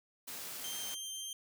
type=high-pass noise; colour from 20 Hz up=white; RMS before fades=-44 dBFS; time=0.27-0.95 s; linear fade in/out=10 ms; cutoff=100 Hz; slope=12 dB/octave
type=tone; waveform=20% pulse; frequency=3152 Hz; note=G7; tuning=9 cents sharp; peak=-35 dBFS; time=0.64-1.33 s; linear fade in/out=2 ms
effects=none